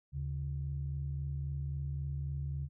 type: tone pair together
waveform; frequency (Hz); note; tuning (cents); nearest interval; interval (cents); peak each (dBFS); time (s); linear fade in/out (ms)
sine; 75.7 / 139.4; D#2 / C#3; -47 / +10; major seventh; 1057; -37 / -36; 0.12-2.69; 50
effects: tanh soft clip ceiling -27 dBFS